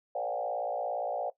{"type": "tone with frequency modulation", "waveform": "sine", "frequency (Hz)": 652, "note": "E5", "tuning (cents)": -19, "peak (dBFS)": -30, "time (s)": [0.15, 1.3], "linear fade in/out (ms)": 5, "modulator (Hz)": 57.4, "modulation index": 2.5, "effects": ["noise-tail reverb RT60 0.1 s tail -17 dB re dry"]}